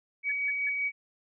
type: tone with tremolo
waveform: sine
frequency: 2265 Hz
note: C#7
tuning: 37 cents sharp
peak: -26 dBFS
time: 0.23-0.92 s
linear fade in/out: 50 ms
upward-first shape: sine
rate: 5.2 Hz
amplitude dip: 30%
type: tone bursts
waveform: sine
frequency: 1714 Hz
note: A6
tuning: 46 cents flat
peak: -36 dBFS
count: 3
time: 0.29-0.694 s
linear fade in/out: 5 ms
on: 28 ms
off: 160 ms
effects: none